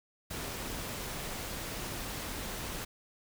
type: noise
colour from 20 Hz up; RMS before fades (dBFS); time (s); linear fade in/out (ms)
pink; -39; 0.3-2.85; 10
effects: none